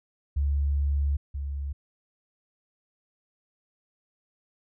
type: tone pair in turn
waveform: sine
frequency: 71 / 70.23 Hz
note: C#2 / C#2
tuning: +42 / +23 cents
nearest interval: unison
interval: 19 cents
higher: first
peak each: -22 / -29 dBFS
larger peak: first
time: 0.36-1.17 / 1.34-1.73 s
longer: first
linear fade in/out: 10 ms
effects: none